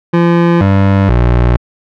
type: tone with pitch steps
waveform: 25% pulse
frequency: 171 / 97.9 / 60.2 Hz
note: F3 / G2 / B1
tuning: -36 / -2 / -44 cents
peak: -3 dBFS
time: 0.13-1.57 s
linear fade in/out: 10 ms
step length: 480 ms
effects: low-pass 2000 Hz 12 dB/octave